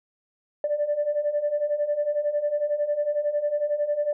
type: beating tone pair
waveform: sine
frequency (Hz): 582 / 593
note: D5 / D5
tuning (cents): -16 / +17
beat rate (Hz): 11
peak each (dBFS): -27 / -23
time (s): 0.64-4.13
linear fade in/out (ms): 2
effects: tanh soft clip ceiling -16 dBFS